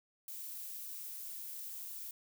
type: noise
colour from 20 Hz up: violet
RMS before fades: -45 dBFS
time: 0.28-2.11 s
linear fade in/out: 2 ms
effects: none